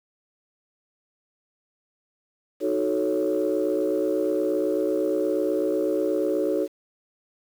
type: chord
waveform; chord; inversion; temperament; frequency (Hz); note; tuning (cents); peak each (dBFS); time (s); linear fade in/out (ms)
sine; D# half-diminished seventh; none; equal with one note detuned; 311.1 / 370 / 438.2 / 554.4; D#4 / F#4 / A4 / C#5; 0 / 0 / -7 / 0; -26; 2.6-6.68; 50
effects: tanh soft clip ceiling -14 dBFS + 8-bit